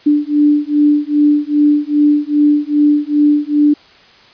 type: beating tone pair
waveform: sine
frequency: 293.7 / 296.2 Hz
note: D4 / D4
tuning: 0 / +15 cents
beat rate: 2.5 Hz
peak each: -12 dBFS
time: 0.06-3.74 s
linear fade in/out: 10 ms
effects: white hiss -44 dBFS RMS until 4.33 s + resampled to 11025 Hz